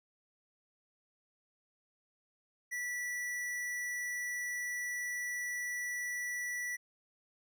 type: tone with tanh clipping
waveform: sine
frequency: 1957 Hz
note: B6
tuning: 16 cents flat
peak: -37 dBFS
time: 2.71-6.77 s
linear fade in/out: 20 ms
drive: 17 dB
effects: none